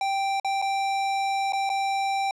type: tone with dropouts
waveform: square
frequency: 784 Hz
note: G5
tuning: in tune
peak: -24 dBFS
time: 0.01-2.31 s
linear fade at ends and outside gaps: 2 ms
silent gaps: 0.399-0.446 / 0.617-0.623 / 1.523-1.532 / 1.693-1.699 s
effects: low-pass 6000 Hz 12 dB/octave